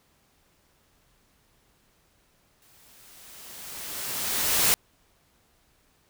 white noise with exponential growth, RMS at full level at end -20 dBFS, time 2.62-4.74 s, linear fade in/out 0 ms, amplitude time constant 460 ms, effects pink hiss -65 dBFS RMS until 6.09 s

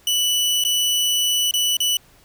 sawtooth tone with dropouts, 2966 Hz, F#7, 4 cents sharp, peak -14 dBFS, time 0.07-1.97 s, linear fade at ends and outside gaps 2 ms, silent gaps 0.639-0.649 / 1.511-1.538 / 1.769-1.803 s, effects pink hiss -53 dBFS RMS until 2.24 s

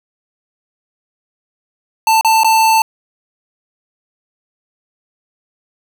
square tone with dropouts, 888 Hz, A5, 16 cents sharp, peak -9 dBFS, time 2.07-2.82 s, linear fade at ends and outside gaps 2 ms, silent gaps 2.211-2.247 / 2.434-2.445 s, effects none

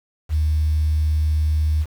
sine tone, 77 Hz, D#2, 17 cents flat, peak -15 dBFS, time 0.29-1.86 s, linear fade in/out 50 ms, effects tanh soft clip ceiling -11 dBFS + 7-bit

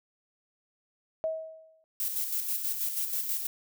sine tone with exponential decay, 640 Hz, D#5, 49 cents sharp, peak -25 dBFS, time 1.24-1.84 s, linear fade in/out 0 ms, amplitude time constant 130 ms
violet noise with tremolo, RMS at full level -30 dBFS, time 2-3.47 s, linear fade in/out 2 ms, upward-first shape square, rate 6.2 Hz, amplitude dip 45%
effects none

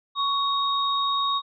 sine tone pair together, 1116 / 3747 Hz, C#6 / A#7, +11 / +8 cents, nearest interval octave + major sixth, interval 2097 cents, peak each -23 / -26 dBFS, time 0.15-1.42 s, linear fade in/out 50 ms, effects none

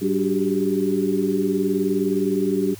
sine tone cluster, 193 / 289.1 / 377.7 / 397.1 Hz, G3 / D4 / F#4 / G4, -27 / -27 / +36 / +22 cents, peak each -24 dBFS, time 0.01-2.75 s, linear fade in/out 20 ms, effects added 105 Hz sine -40 dBFS peak until 2.79 s + white hiss -44 dBFS RMS until 2.79 s

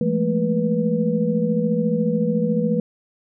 sine tone cluster, 169.8 / 210.8 / 224.8 / 488.1 Hz, F3 / G#3 / A3 / B4, -48 / +26 / +37 / -20 cents, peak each -23 dBFS, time 0.01-2.8 s, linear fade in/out 2 ms, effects none

